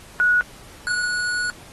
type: tone pair in turn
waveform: sine / square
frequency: 1462 / 1462 Hz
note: F#6 / F#6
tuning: -21 / -21 cents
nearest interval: unison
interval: 0 cents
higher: neither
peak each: -14 / -22 dBFS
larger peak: first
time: 0.2-0.41 / 0.87-1.5 s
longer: second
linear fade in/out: 0 ms
effects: pink hiss -45 dBFS RMS until 1.72 s + AAC 32 kbps